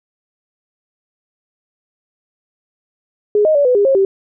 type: tone with pitch steps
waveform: sine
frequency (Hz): 416.7 / 622 / 573 / 499.5 / 405.8 / 539 / 388.6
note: G#4 / D#5 / D5 / B4 / G#4 / C#5 / G4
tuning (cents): +6 / -1 / -43 / +20 / -40 / -49 / -15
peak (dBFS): -9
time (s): 3.35-4.05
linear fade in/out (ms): 2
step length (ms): 100
effects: none